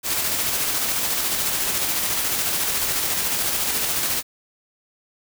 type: noise with tremolo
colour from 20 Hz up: white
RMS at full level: -22 dBFS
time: 0.03-4.23 s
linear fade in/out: 50 ms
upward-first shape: square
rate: 14 Hz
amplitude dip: 25%
effects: none